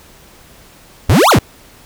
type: exponential two-way sweep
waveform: square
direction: up then down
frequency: 70.8 to 1463 to 70.8 Hz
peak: -7 dBFS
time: 1.09-1.39 s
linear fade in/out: 5 ms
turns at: 1.3 s
effects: pink hiss -43 dBFS RMS until 1.85 s